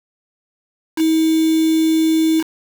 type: tone with quantisation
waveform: sine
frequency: 320 Hz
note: D#4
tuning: 49 cents sharp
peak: -12 dBFS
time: 0.96-2.44 s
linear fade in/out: 50 ms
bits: 4
effects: none